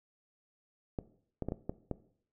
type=clicks; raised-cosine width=2 ms; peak=-21 dBFS; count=6; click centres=0.988 / 1.423 / 1.486 / 1.521 / 1.695 / 1.913 s; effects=noise-tail reverb RT60 0.6 s tail -17 dB re dry